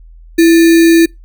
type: tone with sample-and-hold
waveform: sine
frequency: 331.5 Hz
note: E4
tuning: 10 cents sharp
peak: -3 dBFS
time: 0.38-1.06 s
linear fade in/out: 10 ms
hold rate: 2100 Hz
effects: noise-tail reverb RT60 0.2 s tail -26 dB re dry + added 41 Hz sine -34 dBFS peak until 1.24 s